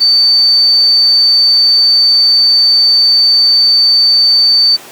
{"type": "tone", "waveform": "sine", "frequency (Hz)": 4560, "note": "C#8", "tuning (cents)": 48, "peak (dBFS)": -5, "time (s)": [0, 4.77], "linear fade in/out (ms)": 20, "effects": ["pink hiss -32 dBFS RMS until 4.91 s", "high-pass 300 Hz 12 dB/octave"]}